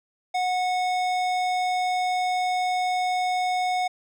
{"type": "tone with hard clipping", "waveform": "sine", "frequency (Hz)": 732, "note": "F#5", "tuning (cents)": -19, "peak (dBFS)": -24, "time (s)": [0.34, 3.88], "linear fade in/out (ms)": 10, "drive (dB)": 15, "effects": []}